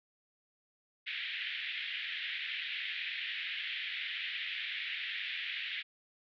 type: band-pass noise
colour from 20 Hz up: pink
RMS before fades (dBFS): -39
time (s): 1.06-5.83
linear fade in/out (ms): 20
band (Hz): 1800 to 3600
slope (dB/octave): 48
effects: none